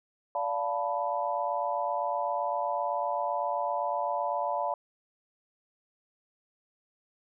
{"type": "chord", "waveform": "sine", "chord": "B half-diminished seventh", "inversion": "first", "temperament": "equal with one note detuned", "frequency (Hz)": [580.6, 698.5, 880, 987.8], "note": ["D5", "F5", "A5", "B5"], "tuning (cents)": [-20, 0, 0, 0], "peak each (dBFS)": -33, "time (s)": [0.35, 4.74], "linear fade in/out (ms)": 2, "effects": []}